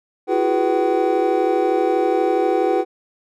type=tone cluster; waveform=triangle; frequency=336.1 / 368.5 / 412.7 / 491.9 / 763 Hz; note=E4 / F#4 / G#4 / B4 / G5; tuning=+34 / -7 / -11 / -7 / -47 cents; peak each=-20 dBFS; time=0.27-2.85 s; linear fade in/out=50 ms; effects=none